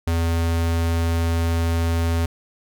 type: tone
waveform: square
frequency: 83.4 Hz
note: E2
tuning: 21 cents sharp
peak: -19 dBFS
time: 0.07-2.26 s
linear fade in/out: 5 ms
effects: none